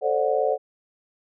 sine chord, D dominant seventh, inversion second, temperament just, 440.5 / 528.6 / 587.3 / 734.2 Hz, A4 / C5 / D5 / F#5, +2 / +18 / 0 / -14 cents, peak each -25 / -24 / -25 / -26 dBFS, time 0.01-0.58 s, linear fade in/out 50 ms, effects none

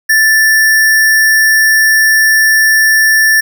sine tone with sample-and-hold, 1760 Hz, A6, in tune, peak -5 dBFS, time 0.09-3.41 s, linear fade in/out 10 ms, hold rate 7350 Hz, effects none

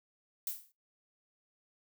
violet noise with exponential decay, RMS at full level -33 dBFS, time 0.47-0.72 s, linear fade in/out 2 ms, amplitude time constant 53 ms, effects noise-tail reverb RT60 0.2 s tail -20 dB re dry

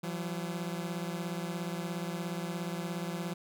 sawtooth beating tone pair, 170 / 187 Hz, F3 / F#3, -46 / +19 cents, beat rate 17 Hz, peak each -32 / -35 dBFS, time 0.03-3.34 s, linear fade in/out 10 ms, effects none

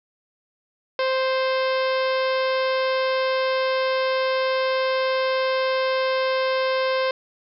harmonic tone, 523.3 Hz, C5, in tune, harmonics 1 / 2 / 3 / 4 / 5 / 6 / 7 / 8 / 9 / 10, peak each -21 / -27 / -31 / -33 / -35 / -37 / -38 / -39 / -40 / -41 dBFS, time 0.99-7.11 s, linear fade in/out 2 ms, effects none

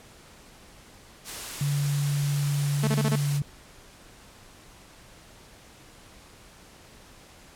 white noise, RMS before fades -36 dBFS, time 1.24-3.41 s, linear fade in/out 50 ms
sine tone, 143.4 Hz, D3, 41 cents flat, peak -23 dBFS, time 1.61-3.42 s, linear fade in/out 2 ms
sawtooth tone bursts, 218.6 Hz, A3, 11 cents flat, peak -20 dBFS, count 5, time 2.83-3.158 s, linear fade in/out 5 ms, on 44 ms, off 27 ms
effects pink hiss -51 dBFS RMS until 7.55 s + low-pass 11000 Hz 12 dB/octave

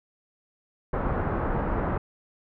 pink low-pass noise, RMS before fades -27 dBFS, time 0.93-1.98 s, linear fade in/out 5 ms, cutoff 1400 Hz, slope 24 dB/octave, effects none

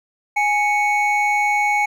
triangle tone pair together, 830.6 / 2220 Hz, G#5 / C#7, 0 / +2 cents, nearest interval octave + perfect fourth, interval 1702 cents, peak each -16 / -17 dBFS, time 0.36-1.86 s, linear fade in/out 10 ms, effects none

